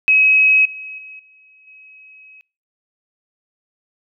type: tone with level steps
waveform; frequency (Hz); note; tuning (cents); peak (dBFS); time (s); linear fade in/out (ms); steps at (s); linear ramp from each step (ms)
sine; 2552; D#7; +43; -9 / -29 / -34 / -47 / -41; 0.08-2.41; 0; 0.65 / 0.98 / 1.19 / 1.67; 5
effects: noise-tail reverb RT60 0.4 s tail -25 dB re dry